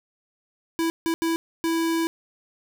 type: tone bursts at uneven times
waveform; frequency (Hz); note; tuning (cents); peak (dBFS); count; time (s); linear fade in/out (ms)
square; 329.6; E4; 0; -22; 4; 0.79-0.9 / 1.06-1.14 / 1.22-1.36 / 1.64-2.07; 0
effects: none